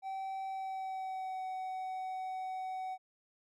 triangle tone with pitch glide, 770 to 751.1 Hz, G5 to F#5, -31 to +26 cents, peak -35 dBFS, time 0.02-2.98 s, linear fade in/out 50 ms, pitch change -43 cents, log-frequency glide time 0.47-1.44 s, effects none

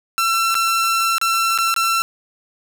sawtooth tone with dropouts, 1347 Hz, E6, 37 cents sharp, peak -12 dBFS, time 0.18-2.02 s, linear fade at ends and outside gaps 0 ms, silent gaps 0.544-0.552 / 1.182-1.214 / 1.577-1.586 / 1.741-1.763 s, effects none

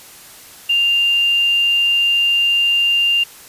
sine tone with quantisation, 2794 Hz, F7, in tune, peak -12 dBFS, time 0.69-3.24 s, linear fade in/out 10 ms, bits 6, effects white hiss -40 dBFS RMS until 3.48 s + resampled to 32000 Hz

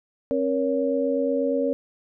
sine tone cluster, 268.6 / 473.6 / 562 Hz, C4 / A#4 / C#5, +46 / +27 / +24 cents, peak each -25 dBFS, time 0.31-1.73 s, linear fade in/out 0 ms, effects none

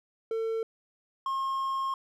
triangle tone pair in turn, 450 / 1074.3 Hz, A4 / C6, +39 / +45 cents, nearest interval octave + minor third, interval 1506 cents, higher second, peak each -26 dBFS, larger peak neither, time 0.31-0.63 / 1.26-1.94 s, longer second, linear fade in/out 2 ms, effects none

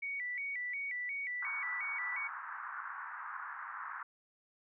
sine tone with vibrato, 2100 Hz, C7, 6 cents sharp, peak -36 dBFS, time 0.02-2.28 s, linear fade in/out 10 ms, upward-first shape square, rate 2.8 Hz, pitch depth 110 cents each way
pink band-pass noise, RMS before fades -44 dBFS, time 1.42-4.03 s, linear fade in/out 5 ms, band 990 to 1700 Hz, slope 48 dB/octave
effects none

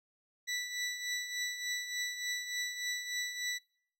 20% pulse tone with tremolo, 1969 Hz, B6, 6 cents flat, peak -27 dBFS, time 0.47-3.59 s, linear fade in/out 20 ms, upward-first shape triangle, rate 3.4 Hz, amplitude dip 65%, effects noise-tail reverb RT60 0.6 s tail -25 dB re dry + low-pass 12000 Hz 12 dB/octave

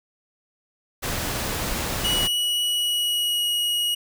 pink noise, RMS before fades -27 dBFS, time 1.02-2.28 s, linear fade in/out 20 ms
45% pulse tone with pitch glide, 2926 to 2897 Hz, F#7 to F#7, -20 to -37 cents, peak -21 dBFS, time 2.04-3.95 s, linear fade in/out 10 ms, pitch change -17 cents, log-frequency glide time 2.67-3.51 s
effects none

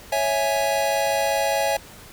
square chord, C# minor, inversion none, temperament equal, 554.4 / 659.3 / 830.6 Hz, C#5 / E5 / G#5, 0 / 0 / 0 cents, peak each -25 dBFS, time 0.12-1.77 s, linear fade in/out 5 ms, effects pink hiss -44 dBFS RMS until 2.12 s

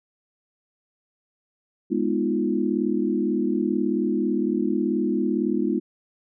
sine chord, F half-diminished seventh, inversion first, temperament equal, 207.7 / 246.9 / 311.1 / 349.2 Hz, Ab3 / Cb4 / Eb4 / F4, 0 / 0 / 0 / 0 cents, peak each -26 dBFS, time 1.9-5.8 s, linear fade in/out 20 ms, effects none

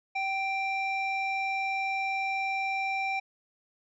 triangle ring-modulated tone, 1568 Hz, G6, in tune, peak -23 dBFS, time 0.15-3.2 s, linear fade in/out 10 ms, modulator 793 Hz, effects resampled to 16000 Hz

